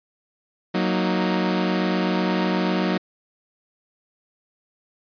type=chord; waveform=sawtooth; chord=D# minor; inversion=first; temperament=equal; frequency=185 / 233.1 / 311.1 Hz; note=F#3 / A#3 / D#4; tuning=0 / 0 / 0 cents; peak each=-18 / -23 / -22 dBFS; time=0.74-2.98 s; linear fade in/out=10 ms; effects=resampled to 11025 Hz